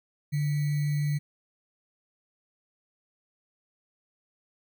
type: tone with sample-and-hold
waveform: sine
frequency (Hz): 146.83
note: D3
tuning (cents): 0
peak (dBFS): -24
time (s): 0.32-1.19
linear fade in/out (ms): 20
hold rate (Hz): 2100
effects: none